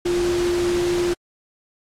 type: tone in noise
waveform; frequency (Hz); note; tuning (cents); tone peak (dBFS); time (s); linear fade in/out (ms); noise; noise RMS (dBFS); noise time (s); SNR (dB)
sine; 350.6; F4; +7; -18; 0.05-1.14; 10; pink; -29; 0.05-1.14; +8
effects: low-pass 8000 Hz 12 dB/octave + AAC 64 kbps